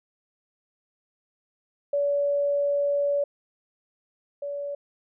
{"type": "tone pair in turn", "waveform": "sine", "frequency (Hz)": [571, 571], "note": ["D5", "D5"], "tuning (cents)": [-49, -49], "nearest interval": "unison", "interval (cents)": 0, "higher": "neither", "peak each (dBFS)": [-21, -29], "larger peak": "first", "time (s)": [[1.93, 3.24], [4.42, 4.75]], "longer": "first", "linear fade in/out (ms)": 5, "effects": []}